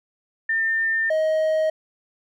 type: tone pair in turn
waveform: sine / triangle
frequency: 1802 / 629.1 Hz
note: A6 / D#5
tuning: +41 / +19 cents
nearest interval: octave + tritone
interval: 1822 cents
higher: first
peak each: -19 / -16 dBFS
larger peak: second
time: 0.49-1.1 / 1.1-1.7 s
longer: first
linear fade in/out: 5 ms
effects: none